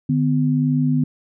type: tone pair together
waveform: sine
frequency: 150.5 / 252.3 Hz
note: D3 / B3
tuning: +43 / +37 cents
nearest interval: major sixth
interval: 894 cents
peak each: -18 dBFS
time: 0.09-1.04 s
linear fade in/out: 5 ms
effects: none